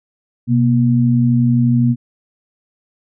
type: tone pair together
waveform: sine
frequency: 126.4 / 238.1 Hz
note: B2 / A#3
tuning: +41 / +37 cents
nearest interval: major seventh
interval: 1096 cents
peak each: -13 dBFS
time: 0.47-1.96 s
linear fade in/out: 50 ms
effects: none